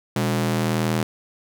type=ring-modulated tone; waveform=sawtooth; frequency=162 Hz; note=E3; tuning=30 cents flat; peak=-13 dBFS; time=0.16-1.03 s; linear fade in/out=2 ms; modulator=40.6 Hz; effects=none